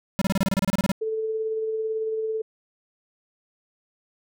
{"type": "tone bursts", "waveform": "square", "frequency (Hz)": 193.7, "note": "G3", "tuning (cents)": -20, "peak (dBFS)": -20, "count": 14, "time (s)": [0.19, 0.917], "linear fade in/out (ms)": 0, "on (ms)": 25, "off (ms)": 29}
{"type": "tone with tremolo", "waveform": "sine", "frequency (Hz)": 440, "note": "A4", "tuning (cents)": 0, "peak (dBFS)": -23, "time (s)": [1.01, 2.42], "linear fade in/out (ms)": 10, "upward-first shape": "sine", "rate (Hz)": 18, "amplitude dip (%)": 30}
{"effects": []}